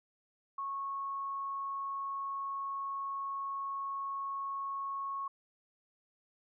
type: tone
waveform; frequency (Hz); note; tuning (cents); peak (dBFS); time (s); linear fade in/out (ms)
sine; 1100; C#6; -14; -35; 0.58-5.28; 5
effects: none